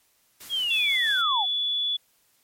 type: noise with tremolo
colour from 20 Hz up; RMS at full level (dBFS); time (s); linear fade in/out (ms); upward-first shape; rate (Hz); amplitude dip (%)
white; -43; 0.4-1.22; 10; square; 6.1; 25
type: linear sweep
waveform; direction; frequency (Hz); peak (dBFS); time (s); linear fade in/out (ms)
sine; down; 3338 to 710; -23; 0.49-1.46; 50
type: tone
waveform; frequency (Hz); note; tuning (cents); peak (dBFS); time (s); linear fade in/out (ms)
sine; 3433; A7; -43; -23; 0.7-1.97; 10
effects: white hiss -65 dBFS RMS until 2.43 s + MP3 64 kbps